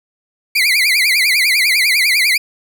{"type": "tone with vibrato", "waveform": "30% pulse", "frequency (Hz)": 2200, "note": "C#7", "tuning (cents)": -14, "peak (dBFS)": -8, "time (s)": [0.55, 2.38], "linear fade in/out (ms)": 10, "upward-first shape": "triangle", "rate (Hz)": 10, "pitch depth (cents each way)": 210, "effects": []}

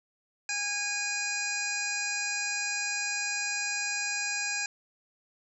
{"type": "harmonic tone", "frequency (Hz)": 820, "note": "G#5", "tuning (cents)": -22, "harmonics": [1, 2, 3, 5, 6, 7, 8, 9], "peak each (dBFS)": [-43, -35, -34, -42, -39, -41, -40, -36], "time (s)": [0.49, 4.66], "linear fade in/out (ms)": 2, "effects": []}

